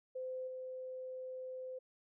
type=tone with level steps; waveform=sine; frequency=514 Hz; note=C5; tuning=31 cents flat; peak=-39 / -42 dBFS; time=0.15-1.79 s; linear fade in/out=10 ms; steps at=0.47 s; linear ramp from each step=10 ms; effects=none